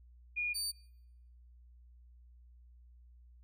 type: tone pair in turn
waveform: sine / 25% pulse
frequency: 2437 / 4600 Hz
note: D#7 / D8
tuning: -37 / -37 cents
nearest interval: major seventh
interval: 1100 cents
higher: second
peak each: -32 / -30 dBFS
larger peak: second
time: 0.36-0.54 / 0.54-0.72 s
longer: neither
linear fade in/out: 20 ms
effects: noise-tail reverb RT60 0.9 s tail -25 dB re dry + added 60 Hz sine -56 dBFS peak until 3.43 s